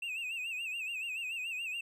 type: tone with vibrato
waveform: triangle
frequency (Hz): 2637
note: E7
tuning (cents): 0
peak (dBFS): -34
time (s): 0.02-1.81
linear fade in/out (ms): 5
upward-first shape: sine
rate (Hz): 7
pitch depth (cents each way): 110
effects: none